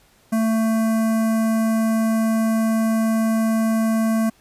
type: tone with notch filter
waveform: square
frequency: 222.8 Hz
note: A3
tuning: 22 cents sharp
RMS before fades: -19 dBFS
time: 0.32-4.3 s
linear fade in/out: 10 ms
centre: 3500 Hz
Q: 0.5
effects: pink hiss -56 dBFS RMS until 4.4 s + resampled to 32000 Hz